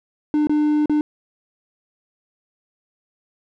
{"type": "tone with dropouts", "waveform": "triangle", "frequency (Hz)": 300, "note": "D4", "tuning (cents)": 37, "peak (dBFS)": -13, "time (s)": [0.34, 1.01], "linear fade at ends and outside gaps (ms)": 1, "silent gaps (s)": [[0.471, 0.495], [0.858, 0.896]], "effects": []}